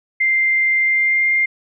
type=tone with pitch glide; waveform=sine; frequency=2093 to 2109 Hz; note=C7 to C7; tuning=0 to +13 cents; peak=-13 dBFS; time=0.2-1.46 s; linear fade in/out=10 ms; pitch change=+13 cents; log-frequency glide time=0.8-1.29 s; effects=none